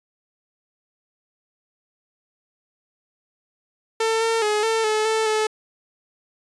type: tone with pitch steps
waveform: sawtooth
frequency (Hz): 447.9 / 453.6 / 421.9 / 448.1 / 431 / 441.5 / 432.4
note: A4 / A#4 / G#4 / A4 / A4 / A4 / A4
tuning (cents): +31 / -47 / +27 / +32 / -36 / +6 / -30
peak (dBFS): -15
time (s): 4-5.47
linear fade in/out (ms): 5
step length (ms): 210
effects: resampled to 22050 Hz